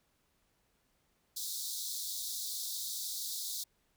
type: high-pass noise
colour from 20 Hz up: pink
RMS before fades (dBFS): -39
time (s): 1.36-3.64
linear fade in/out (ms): 10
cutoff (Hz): 3600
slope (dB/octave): 96
effects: pink hiss -75 dBFS RMS until 3.96 s